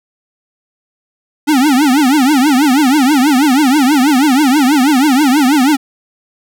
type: tone with vibrato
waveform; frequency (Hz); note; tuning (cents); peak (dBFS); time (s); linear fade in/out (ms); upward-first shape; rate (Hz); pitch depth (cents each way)
square; 277.2; C#4; 0; -8; 1.47-5.77; 20; triangle; 6.2; 240
effects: none